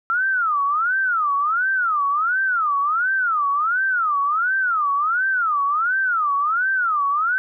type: tone with vibrato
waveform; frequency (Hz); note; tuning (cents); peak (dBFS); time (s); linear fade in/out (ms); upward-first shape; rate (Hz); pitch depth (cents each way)
sine; 1324; E6; +7; -17; 0.1-7.38; 0; sine; 1.4; 290
effects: none